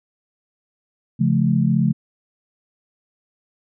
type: chord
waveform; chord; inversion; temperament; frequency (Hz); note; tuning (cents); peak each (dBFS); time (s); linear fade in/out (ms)
sine; Db augmented; none; just; 138.59 / 173.24 / 216.5; Db3 / F3 / A3; 0 / -14 / -28; -19; 1.19-1.93; 20
effects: none